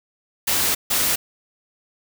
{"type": "noise bursts at uneven times", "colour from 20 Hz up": "white", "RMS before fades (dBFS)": -20, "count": 2, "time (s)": [[0.47, 0.75], [0.9, 1.16]], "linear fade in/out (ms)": 10, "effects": []}